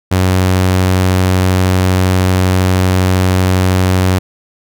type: tone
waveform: sawtooth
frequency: 92.7 Hz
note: F#2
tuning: 4 cents sharp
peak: -5 dBFS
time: 0.11-4.19 s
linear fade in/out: 10 ms
effects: none